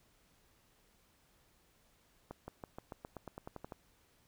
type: accelerating click train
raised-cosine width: 1 ms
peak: -30 dBFS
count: 13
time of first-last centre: 2.31-3.722 s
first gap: 170 ms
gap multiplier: 0.93
effects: pink hiss -70 dBFS RMS until 4.27 s